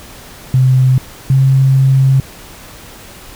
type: tone pair in turn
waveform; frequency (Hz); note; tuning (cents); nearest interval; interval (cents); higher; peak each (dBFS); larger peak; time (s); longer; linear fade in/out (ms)
sine; 129.5 / 133.91; C3 / C3; -17 / +41; minor second; 58; second; -6; neither; 0.54-0.98 / 1.3-2.2; second; 2
effects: pink hiss -35 dBFS RMS until 3.35 s